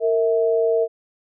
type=tone pair together; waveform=sine; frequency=458.9 / 649 Hz; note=A#4 / E5; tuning=-27 / -27 cents; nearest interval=tritone; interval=600 cents; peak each=-17 / -21 dBFS; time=0-0.88 s; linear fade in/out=50 ms; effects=none